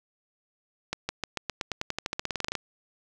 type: accelerating click train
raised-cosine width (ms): 0.2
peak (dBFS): -12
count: 21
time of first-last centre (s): 0.93-2.553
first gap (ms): 160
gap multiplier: 0.92
effects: none